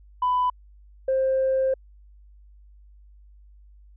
sine tone pair in turn, 997 / 528.1 Hz, B5 / C5, +16 / +16 cents, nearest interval major seventh, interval 1100 cents, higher first, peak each -18 dBFS, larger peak neither, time 0.22-0.5 / 1.08-1.74 s, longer second, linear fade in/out 5 ms, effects tanh soft clip ceiling -16 dBFS + added 50 Hz sine -48 dBFS peak until 3.96 s

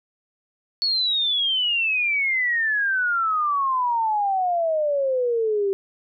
sine exponential sweep, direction down, 4435 to 385.6 Hz, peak -19 dBFS, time 0.82-5.73 s, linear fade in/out 0 ms, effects none

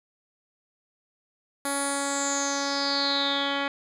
10% pulse tone with low-pass filter sweep, 280 Hz, C#4, 18 cents sharp, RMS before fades -27 dBFS, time 1.65-3.68 s, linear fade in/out 2 ms, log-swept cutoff 11000 to 2800 Hz, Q 8.9, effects none

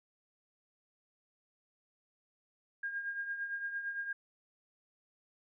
sine tone with tremolo, 1617 Hz, G#6, 47 cents flat, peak -33 dBFS, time 2.83-4.13 s, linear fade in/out 5 ms, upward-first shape triangle, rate 8.8 Hz, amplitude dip 65%, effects none

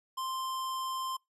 square tone, 1046.5 Hz, C6, in tune, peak -34 dBFS, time 0.17-1.17 s, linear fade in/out 10 ms, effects noise-tail reverb RT60 0.2 s tail -26 dB re dry + resampled to 32000 Hz

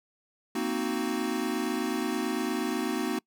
square chord, C half-diminished seventh, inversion third, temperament equal, 233.1 / 261.6 / 311.1 / 370 Hz, Bb3 / C4 / Eb4 / Gb4, 0 / 0 / 0 / 0 cents, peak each -34 dBFS, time 0.55-3.19 s, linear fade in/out 5 ms, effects noise-tail reverb RT60 0.1 s tail -25 dB re dry

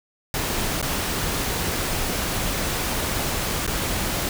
pink noise with dropouts, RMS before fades -25 dBFS, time 0.34-4.29 s, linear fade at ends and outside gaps 1 ms, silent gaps 0.815-0.826 / 3.666-3.676 s, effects none

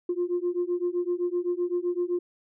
sine beating tone pair, 349.2 / 357 Hz, F4 / F4, 0 / +38 cents, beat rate 7.8 Hz, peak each -27 dBFS, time 0.09-2.19 s, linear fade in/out 5 ms, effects tanh soft clip ceiling -19 dBFS

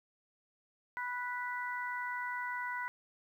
harmonic tone, 492.6 Hz, B4, 5 cents flat, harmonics 2 / 3 / 4, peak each -39 / -40 / -41 dBFS, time 0.97-2.88 s, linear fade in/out 0 ms, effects 11-bit

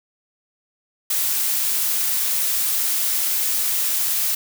blue noise, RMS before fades -21 dBFS, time 1.1-4.35 s, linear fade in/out 5 ms, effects none

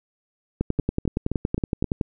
two click trains, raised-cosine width 3 ms, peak -12 / -9 dBFS, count 5 / 16, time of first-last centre 0.79-1.843 / 0.61-2.012 s, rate 3.8 / 10.7 Hz, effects none

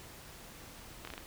slowing click train, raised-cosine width 0.3 ms, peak -26 dBFS, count 5, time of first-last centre 1.05-1.179 s, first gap 24 ms, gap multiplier 1.2, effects pink hiss -51 dBFS RMS until 1.26 s

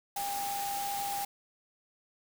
sine tone in noise, 802 Hz, G5, 39 cents sharp, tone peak -33 dBFS, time 0.16-1.25 s, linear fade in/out 5 ms, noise white, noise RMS -39 dBFS, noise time 0.16-1.25 s, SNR +3 dB, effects none

